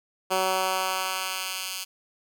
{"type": "tone with high-pass filter sweep", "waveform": "10% pulse", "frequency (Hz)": 187.9, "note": "F#3", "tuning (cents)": 27, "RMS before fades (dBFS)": -28, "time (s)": [0.3, 1.85], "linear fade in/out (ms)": 20, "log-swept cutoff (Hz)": [410, 3600], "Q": 0.78, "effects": []}